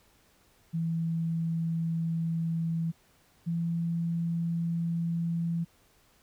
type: tone pair in turn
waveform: sine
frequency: 164.81 / 168.08 Hz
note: E3 / E3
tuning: 0 / +34 cents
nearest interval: unison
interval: 34 cents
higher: second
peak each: -27 dBFS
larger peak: neither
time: 0.73-2.92 / 3.46-5.65 s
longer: neither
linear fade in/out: 20 ms
effects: pink hiss -64 dBFS RMS until 6.22 s